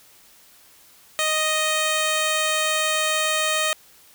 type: tone with notch filter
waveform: 5% pulse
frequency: 622.3 Hz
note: D#5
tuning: in tune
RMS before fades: -22 dBFS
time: 1.19-3.73 s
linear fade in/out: 0 ms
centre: 5200 Hz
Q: 1.5
effects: white hiss -52 dBFS RMS until 4.14 s